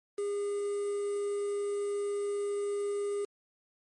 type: tone with quantisation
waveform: triangle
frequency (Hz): 406.7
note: G#4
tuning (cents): -36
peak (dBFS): -28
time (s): 0.18-3.25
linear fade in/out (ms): 5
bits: 8
effects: MP3 48 kbps